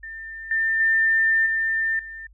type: tone with level steps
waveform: sine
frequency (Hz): 1796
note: A6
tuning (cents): +35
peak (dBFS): -33 / -19 / -16 / -20 / -34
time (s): 0.03-2.27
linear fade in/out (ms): 5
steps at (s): 0.51 / 0.8 / 1.46 / 1.99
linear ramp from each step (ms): 2
effects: added 50 Hz sine -49 dBFS peak until 2.33 s